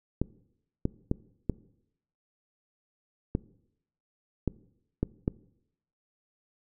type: clicks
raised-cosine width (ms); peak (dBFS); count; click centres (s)
3; -13; 8; 0.216 / 0.854 / 1.114 / 1.497 / 3.351 / 4.477 / 5.03 / 5.279
effects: noise-tail reverb RT60 0.8 s tail -21 dB re dry